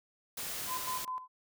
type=noise; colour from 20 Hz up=white; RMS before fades=-39 dBFS; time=0.37-1.05 s; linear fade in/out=5 ms
type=tone with tremolo; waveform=sine; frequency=1019 Hz; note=C6; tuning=46 cents flat; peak=-34 dBFS; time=0.67-1.28 s; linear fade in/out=50 ms; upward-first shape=square; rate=4.9 Hz; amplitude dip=70%
effects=none